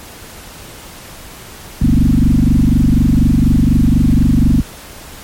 sine tone with frequency modulation, 146.2 Hz, D3, 7 cents flat, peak -7 dBFS, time 1.81-4.62 s, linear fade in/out 10 ms, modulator 24.1 Hz, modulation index 5.2, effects pink hiss -34 dBFS RMS until 5.23 s + MP3 64 kbps

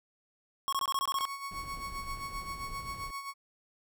square tone bursts, 1093 Hz, C#6, 25 cents flat, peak -29 dBFS, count 9, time 0.68-1.253 s, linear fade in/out 0 ms, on 45 ms, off 21 ms
35% pulse tone with tremolo, 1108.7 Hz, C#6, in tune, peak -34 dBFS, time 1.16-3.34 s, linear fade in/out 50 ms, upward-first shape sine, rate 7.6 Hz, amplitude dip 60%
brown noise, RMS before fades -45 dBFS, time 1.51-3.11 s, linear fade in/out 5 ms
effects none

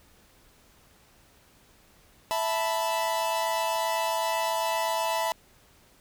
45% pulse chord, E suspended fourth, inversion none, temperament equal, 659.3 / 880 / 987.8 Hz, E5 / A5 / B5, 0 / 0 / 0 cents, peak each -30 dBFS, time 2.31-5.32 s, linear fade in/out 0 ms, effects pink hiss -59 dBFS RMS until 6 s

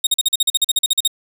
sawtooth tone bursts, 3729 Hz, A#7, in tune, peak -9 dBFS, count 15, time 0.04-1.077 s, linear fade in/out 5 ms, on 29 ms, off 43 ms, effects 8-bit

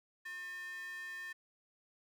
square tone with high-pass filter, 359.7 Hz, F#4, 49 cents flat, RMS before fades -45 dBFS, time 0.25-1.33 s, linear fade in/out 10 ms, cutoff 1700 Hz, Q 9.3, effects none

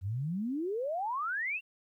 sine exponential sweep, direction up, 88.7 to 2804 Hz, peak -31 dBFS, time 0.01-1.61 s, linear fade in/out 50 ms, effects 12-bit

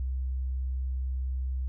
sine tone, 64.6 Hz, C2, 21 cents flat, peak -28 dBFS, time 0-1.68 s, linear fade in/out 0 ms, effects none

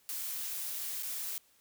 blue noise with dropouts, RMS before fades -38 dBFS, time 0.09-1.38 s, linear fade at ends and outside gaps 0 ms, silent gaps 1.025-1.031 s, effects white hiss -67 dBFS RMS until 1.6 s

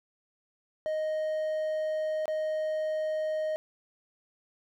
triangle tone with dropouts, 622.3 Hz, D#5, in tune, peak -26 dBFS, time 0.86-3.56 s, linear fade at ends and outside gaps 0 ms, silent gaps 2.256-2.28 s, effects none

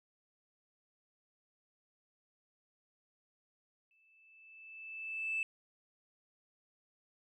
sine tone with exponential growth, 2634 Hz, E7, 2 cents flat, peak -30 dBFS, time 3.91-5.43 s, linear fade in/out 1 ms, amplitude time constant 330 ms, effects tanh soft clip ceiling -28 dBFS

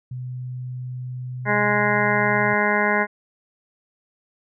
sine tone, 126.1 Hz, B2, 36 cents sharp, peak -28 dBFS, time 0.11-2.54 s, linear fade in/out 5 ms
harmonic tone, 207.7 Hz, G#3, in tune, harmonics 1 / 2 / 3 / 4 / 5 / 7 / 8 / 9 / 10, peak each -26 / -26 / -26 / -26 / -26 / -26 / -26 / -26 / -26 dBFS, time 1.45-3.07 s, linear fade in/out 50 ms
effects none

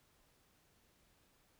silence, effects pink hiss -72 dBFS RMS until 1.59 s

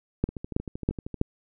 two click trains, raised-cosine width 3 ms, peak -9 / -21 dBFS, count 4 / 12, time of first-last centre 0.24-1.214 / 0.29-1.143 s, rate 3.08 / 12.9 Hz, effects none

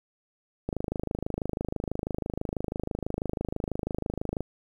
click train, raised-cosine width 2 ms, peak -16 dBFS, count 98, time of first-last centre 0.69-4.406 s, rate 26.1 Hz, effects 9-bit

